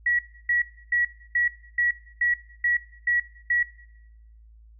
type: tone bursts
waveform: sine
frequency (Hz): 1926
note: B6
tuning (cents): -44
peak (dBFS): -19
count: 9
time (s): 0.06-3.63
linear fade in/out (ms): 5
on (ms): 130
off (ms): 300
effects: noise-tail reverb RT60 0.9 s tail -18 dB re dry + added 55 Hz sine -48 dBFS peak until 4.79 s